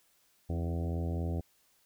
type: harmonic tone with a mistuned harmonic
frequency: 83.9 Hz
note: E2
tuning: 31 cents sharp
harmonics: 1 / 2 / 3 / 4 / 5 / 6 / 7 / 8 / 9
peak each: -32 / -38 / -42 / -44 / -46 / -48 / -49 / -50 / -51 dBFS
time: 0.49-1.41 s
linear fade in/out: 10 ms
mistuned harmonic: 3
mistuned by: +46 cents
effects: white hiss -69 dBFS RMS until 1.85 s